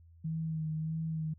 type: tone with vibrato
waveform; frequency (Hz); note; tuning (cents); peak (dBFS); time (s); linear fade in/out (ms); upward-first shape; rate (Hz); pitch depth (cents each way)
sine; 158.6; D#3; +33; -32; 0.24-1.34; 10; sine; 1.6; 28
effects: added 83 Hz sine -55 dBFS peak until 1.38 s